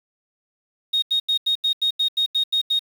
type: tone bursts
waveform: sine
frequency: 3729 Hz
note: A#7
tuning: in tune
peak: -16 dBFS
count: 11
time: 0.93-2.793 s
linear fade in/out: 10 ms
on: 93 ms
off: 84 ms
effects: tanh soft clip ceiling -13 dBFS + 7-bit